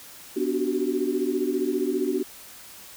sine tone cluster, 250 / 292.9 / 367.4 / 382.4 Hz, B3 / D4 / F#4 / G4, +21 / -5 / -12 / -43 cents, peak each -30 / -28 / -27 / -28 dBFS, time 0.36-2.23 s, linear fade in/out 10 ms, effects white hiss -45 dBFS RMS until 2.96 s

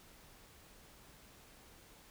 silence, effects pink hiss -60 dBFS RMS until 2.1 s

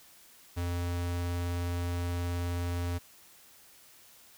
square tone with vibrato, 87.31 Hz, F2, in tune, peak -31 dBFS, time 0.56-2.99 s, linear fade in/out 20 ms, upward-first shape triangle, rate 19 Hz, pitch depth 8 cents each way, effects white hiss -57 dBFS RMS until 4.37 s

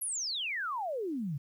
sine exponential sweep, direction down, 11690 to 130.81 Hz, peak -32 dBFS, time 0.01-1.38 s, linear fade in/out 10 ms, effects 11-bit

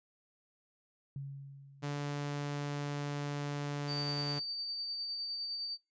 sine tone with exponential decay, 138.59 Hz, C#3, in tune, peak -37 dBFS, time 1.16-2.59 s, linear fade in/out 2 ms, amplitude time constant 310 ms
sawtooth tone, 144.5 Hz, D3, 28 cents flat, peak -31 dBFS, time 1.82-4.4 s, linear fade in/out 20 ms
sine tone with tremolo, 4614 Hz, D8, 31 cents flat, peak -35 dBFS, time 3.87-5.78 s, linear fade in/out 50 ms, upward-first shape sine, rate 9.8 Hz, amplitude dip 25%
effects noise-tail reverb RT60 0.2 s tail -22 dB re dry + resampled to 16000 Hz

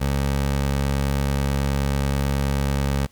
20% pulse tone, 69.3 Hz, C#2, in tune, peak -15 dBFS, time 0-3.07 s, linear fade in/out 20 ms, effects pink hiss -57 dBFS RMS until 3.11 s

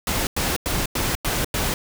pink noise bursts, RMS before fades -23 dBFS, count 6, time 0.07-1.74 s, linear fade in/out 2 ms, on 200 ms, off 94 ms, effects none

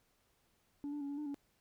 sine tone with pitch steps, 287.2 / 293.1 / 281.3 / 285.1 / 298.9 / 283.1 Hz, D4 / D4 / C#4 / C#4 / D4 / C#4, -39 / -3 / +26 / +49 / +31 / +37 cents, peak -36 dBFS, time 0.84-1.344 s, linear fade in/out 0 ms, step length 84 ms, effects tanh soft clip ceiling -37 dBFS + pink hiss -75 dBFS RMS until 1.6 s

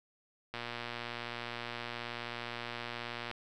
click train, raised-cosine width 0.3 ms, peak -23 dBFS, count 331, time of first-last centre 0.54-3.313 s, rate 119 Hz, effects none

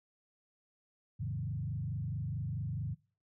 sine tone with frequency modulation, 123.47 Hz, B2, in tune, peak -34 dBFS, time 1.19-2.95 s, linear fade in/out 20 ms, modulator 24.6 Hz, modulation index 1.5, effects noise-tail reverb RT60 0.4 s tail -25 dB re dry

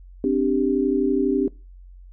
sine chord, C suspended second, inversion none, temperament equal, 261.6 / 293.7 / 392 Hz, C4 / D4 / G4, 0 / 0 / 0 cents, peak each -22 dBFS, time 0.24-1.48 s, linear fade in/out 2 ms, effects noise-tail reverb RT60 0.3 s tail -23 dB re dry + added 45 Hz sine -41 dBFS peak until 2.12 s

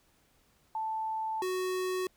sine / square tone pair in turn, 880 / 370 Hz, A5 / F#4, 0 / 0 cents, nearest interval octave + minor third, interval 1500 cents, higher first, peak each -31 / -31 dBFS, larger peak neither, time 0.75-1.42 / 1.42-2.07 s, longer first, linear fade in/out 2 ms, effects pink hiss -68 dBFS RMS until 2.16 s

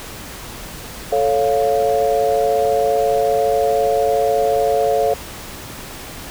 sine chord, A augmented, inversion none, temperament equal, 440 / 554.4 / 698.5 Hz, A4 / C#5 / E#5, 0 / 0 / 0 cents, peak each -18 dBFS, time 1.12-5.14 s, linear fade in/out 5 ms, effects pink hiss -33 dBFS RMS until 6.3 s

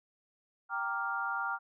sine chord, G minor seventh, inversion none, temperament equal, 784 / 932.3 / 1174.7 / 1396.9 Hz, G5 / Bb5 / D6 / F6, 0 / 0 / 0 / 0 cents, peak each -39 / -39 / -39 / -34 dBFS, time 0.69-1.59 s, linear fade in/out 50 ms, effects none

